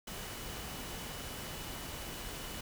sine tone in noise, 2960 Hz, F#7, in tune, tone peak -53 dBFS, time 0.07-2.61 s, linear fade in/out 5 ms, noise pink, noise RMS -43 dBFS, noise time 0.07-2.61 s, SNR -13 dB, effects none

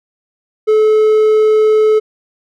triangle tone, 431.8 Hz, A4, 33 cents flat, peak -5 dBFS, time 0.67-2 s, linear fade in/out 20 ms, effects none

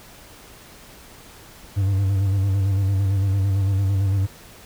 triangle tone with vibrato, 97.6 Hz, G2, 7 cents flat, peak -15 dBFS, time 1.76-4.27 s, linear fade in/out 20 ms, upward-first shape square, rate 8.9 Hz, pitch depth 39 cents each way, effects pink hiss -45 dBFS RMS until 4.65 s

